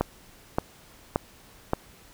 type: click train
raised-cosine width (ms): 1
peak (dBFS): -8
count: 4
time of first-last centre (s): 0.01-1.734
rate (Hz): 1.74
effects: pink hiss -53 dBFS RMS until 2.13 s